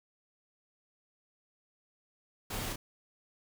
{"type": "noise with echo", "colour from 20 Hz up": "pink", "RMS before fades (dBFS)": -39, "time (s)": [2.5, 2.73], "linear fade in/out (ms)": 5, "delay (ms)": 30, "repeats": 1, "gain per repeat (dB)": -2, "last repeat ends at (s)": 2.76, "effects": []}